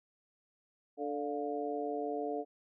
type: harmonic tone with a mistuned harmonic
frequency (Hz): 146.6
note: D3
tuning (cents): -3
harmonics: 2 / 3 / 4 / 5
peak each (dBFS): -40 / -37 / -42 / -39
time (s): 0.97-2.45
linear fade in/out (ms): 50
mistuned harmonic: 5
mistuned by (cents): -60
effects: none